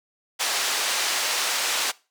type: band-pass noise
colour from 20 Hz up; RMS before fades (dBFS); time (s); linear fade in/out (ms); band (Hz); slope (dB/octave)
white; -25; 0.39-1.92; 20; 560 to 6300; 12
effects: noise-tail reverb RT60 0.3 s tail -21 dB re dry